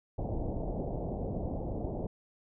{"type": "low-pass noise", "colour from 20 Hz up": "pink", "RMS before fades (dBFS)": -35, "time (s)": [0.18, 2.07], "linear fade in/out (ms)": 5, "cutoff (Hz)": 770, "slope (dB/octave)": 48, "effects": []}